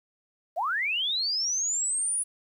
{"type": "linear sweep", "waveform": "sine", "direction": "up", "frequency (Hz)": [592, 9956], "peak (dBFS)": -25, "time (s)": [0.56, 2.24], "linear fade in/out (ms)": 20, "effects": ["10-bit"]}